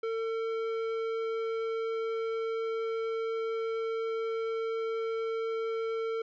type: tone with tanh clipping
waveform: sine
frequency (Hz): 450.7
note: A4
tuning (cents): +42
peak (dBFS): -32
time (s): 0.03-6.22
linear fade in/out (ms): 5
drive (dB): 13
effects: none